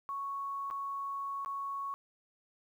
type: tone with dropouts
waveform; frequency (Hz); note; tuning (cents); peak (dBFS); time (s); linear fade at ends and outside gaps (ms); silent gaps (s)
sine; 1108.7; C#6; 0; -35; 0.09-1.94; 0; 0.702-0.71 / 1.448-1.46
effects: 11-bit